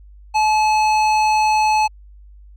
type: tone with hard clipping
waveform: sine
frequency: 860 Hz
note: A5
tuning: 40 cents flat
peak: -15 dBFS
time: 0.34-1.88 s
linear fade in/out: 20 ms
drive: 13 dB
effects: added 50 Hz sine -40 dBFS peak until 2.56 s